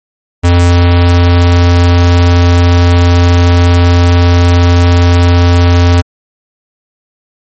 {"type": "tone", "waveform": "square", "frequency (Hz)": 87.31, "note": "F2", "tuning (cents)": 0, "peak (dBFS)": -4, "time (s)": [0.43, 6.02], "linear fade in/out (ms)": 20, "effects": ["MP3 32 kbps"]}